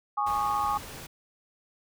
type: chord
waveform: sine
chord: Ab suspended fourth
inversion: none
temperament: equal with one note detuned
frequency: 830.6 / 1108.7 / 1223.8 Hz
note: Ab5 / Db6 / Eb6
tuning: 0 / 0 / -29 cents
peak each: -28 / -29 / -31 dBFS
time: 0.17-0.78 s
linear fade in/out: 10 ms
type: noise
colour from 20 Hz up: pink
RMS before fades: -42 dBFS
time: 0.26-1.07 s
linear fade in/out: 10 ms
effects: none